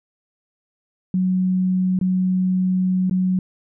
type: tone with dropouts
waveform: sine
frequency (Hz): 185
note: F#3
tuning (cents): 0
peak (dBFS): -16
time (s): 1.14-3.39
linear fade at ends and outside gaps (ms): 2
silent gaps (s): 1.99-2.012 / 3.097-3.11
effects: none